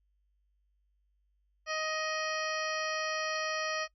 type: harmonic tone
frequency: 626 Hz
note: D#5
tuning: 10 cents sharp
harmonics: 1 / 2 / 3 / 4 / 5 / 7 / 8 / 9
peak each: -37 / -37 / -38 / -41 / -45 / -45 / -45 / -44 dBFS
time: 1.66-3.88 s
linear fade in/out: 50 ms
type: tone with exponential growth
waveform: sine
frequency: 4345 Hz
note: C#8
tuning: 35 cents flat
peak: -40 dBFS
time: 3.24-3.37 s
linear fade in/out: 2 ms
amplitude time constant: 27 ms
effects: noise-tail reverb RT60 0.1 s tail -21 dB re dry + added 50 Hz sine -70 dBFS peak until 3.94 s